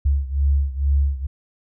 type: beating tone pair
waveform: sine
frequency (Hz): 69.2 / 71.4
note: C#2 / D2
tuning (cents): -2 / -48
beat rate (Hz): 2.2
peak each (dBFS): -18 / -21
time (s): 0.05-1.27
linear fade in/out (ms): 10
effects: none